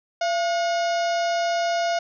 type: harmonic tone with a mistuned harmonic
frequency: 723 Hz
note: F#5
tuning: 40 cents flat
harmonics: 1 / 2 / 3 / 4 / 5 / 6 / 7 / 8 / 9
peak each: -21 / -31 / -36 / -37 / -40 / -40 / -37 / -42 / -44 dBFS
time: 0.21-1.99 s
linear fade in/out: 5 ms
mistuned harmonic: 1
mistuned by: -100 cents
effects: none